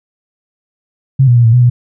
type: tone with pitch steps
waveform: sine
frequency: 134 / 121.3 / 119.4 / 113.3 / 123.8 / 121.8 Hz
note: C3 / B2 / A#2 / A#2 / B2 / B2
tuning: +42 / -31 / +42 / -49 / +5 / -24 cents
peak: -4 dBFS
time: 1.19-1.7 s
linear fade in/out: 10 ms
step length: 85 ms
effects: none